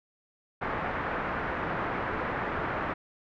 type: low-pass noise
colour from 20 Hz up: white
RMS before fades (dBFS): -32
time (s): 0.61-2.94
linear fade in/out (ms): 10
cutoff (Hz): 1700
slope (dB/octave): 24
effects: none